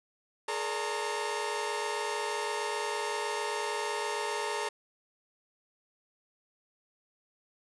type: tone cluster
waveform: sawtooth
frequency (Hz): 423.5 / 471.2 / 579 / 916 / 1068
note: G#4 / A#4 / D5 / A#5 / C6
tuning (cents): +34 / +19 / -25 / -31 / +35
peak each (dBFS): -32 / -37 / -37 / -31 / -39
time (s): 0.48-4.69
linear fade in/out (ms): 5
effects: resampled to 24000 Hz + 10-bit